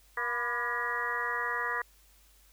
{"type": "harmonic tone with a mistuned harmonic", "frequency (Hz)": 238.7, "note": "A#3", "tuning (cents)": 41, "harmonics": [2, 3, 4, 5, 6, 7, 8], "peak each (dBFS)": [-41, -46, -37, -36, -41, -36, -34], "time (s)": [0.17, 1.82], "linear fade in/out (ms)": 5, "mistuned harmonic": 4, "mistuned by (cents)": 69, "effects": ["added 50 Hz sine -61 dBFS peak until 2.52 s", "white hiss -63 dBFS RMS until 2.52 s"]}